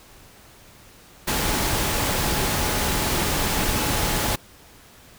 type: tone in noise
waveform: sine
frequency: 850 Hz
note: G#5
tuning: 40 cents sharp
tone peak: -34 dBFS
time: 1.27-4.36 s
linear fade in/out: 10 ms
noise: pink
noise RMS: -23 dBFS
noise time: 1.27-4.36 s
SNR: -14 dB
effects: pink hiss -49 dBFS RMS until 5.18 s